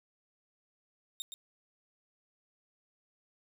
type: tone with echo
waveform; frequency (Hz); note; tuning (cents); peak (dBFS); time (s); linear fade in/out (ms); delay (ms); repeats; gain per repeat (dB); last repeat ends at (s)
sawtooth; 3686; A#7; -20; -33; 1.2-1.22; 0; 120; 1; -6; 1.34
effects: none